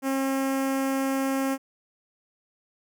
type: tone with notch filter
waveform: sawtooth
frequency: 269.2 Hz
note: C4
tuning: 49 cents sharp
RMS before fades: -26 dBFS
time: 0.02-1.58 s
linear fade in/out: 50 ms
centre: 3900 Hz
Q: 1.1
effects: none